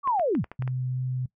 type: linear sweep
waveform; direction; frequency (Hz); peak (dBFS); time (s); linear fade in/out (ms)
sine; down; 1174.7 to 44.99; -21; 0.03-0.45; 50
type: clicks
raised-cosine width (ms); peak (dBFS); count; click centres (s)
0.5; -23; 7; 0.075 / 0.196 / 0.351 / 0.443 / 0.516 / 0.623 / 0.677
type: tone with vibrato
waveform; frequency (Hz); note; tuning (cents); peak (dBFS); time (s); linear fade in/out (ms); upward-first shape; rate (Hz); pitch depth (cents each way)
sine; 127.8; C3; -40; -26; 0.59-1.26; 5; triangle; 2.7; 8
effects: noise-tail reverb RT60 0.1 s tail -20 dB re dry